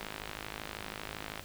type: click train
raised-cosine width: 0.3 ms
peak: -22 dBFS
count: 74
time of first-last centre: 0.01-1.395 s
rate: 52.7 Hz
effects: pink hiss -49 dBFS RMS until 1.44 s